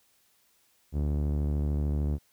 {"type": "tone with low-pass filter", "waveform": "sawtooth", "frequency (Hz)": 73.42, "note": "D2", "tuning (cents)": 0, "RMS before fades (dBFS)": -28, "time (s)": [0.92, 2.19], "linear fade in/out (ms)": 50, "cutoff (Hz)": 380, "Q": 0.57, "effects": ["white hiss -67 dBFS RMS until 2.32 s"]}